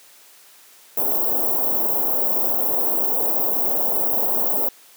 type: band-stop noise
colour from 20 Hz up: white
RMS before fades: -20 dBFS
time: 0.97-4.69 s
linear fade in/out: 5 ms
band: 810 to 16000 Hz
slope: 24 dB/octave
effects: white hiss -49 dBFS RMS until 4.96 s + high-pass 300 Hz 12 dB/octave